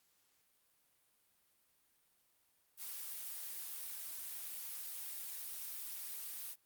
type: noise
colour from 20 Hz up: blue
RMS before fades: -45 dBFS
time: 2.77-6.56 s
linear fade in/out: 50 ms
effects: white hiss -75 dBFS RMS until 6.65 s + Opus 48 kbps